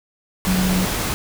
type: tone in noise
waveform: sine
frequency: 185 Hz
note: F#3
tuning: in tune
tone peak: -17 dBFS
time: 0.47-0.85 s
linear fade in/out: 0 ms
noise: pink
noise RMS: -23 dBFS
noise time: 0.45-1.14 s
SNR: +3 dB
effects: none